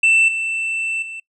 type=tone with level steps; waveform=triangle; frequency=2668 Hz; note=E7; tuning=20 cents sharp; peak=-9 / -18 / -27 dBFS; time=0.03-1.2 s; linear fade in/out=5 ms; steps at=0.28 / 1.02 s; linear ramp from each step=5 ms; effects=noise-tail reverb RT60 0.1 s tail -24 dB re dry + resampled to 24000 Hz